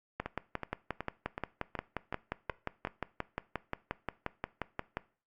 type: two click trains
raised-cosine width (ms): 0.5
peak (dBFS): -18 / -21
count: 28 / 8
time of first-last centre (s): 0.2-4.97 / 0.26-2.872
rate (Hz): 5.66 / 2.68
effects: noise-tail reverb RT60 0.4 s tail -20 dB re dry + Opus 48 kbps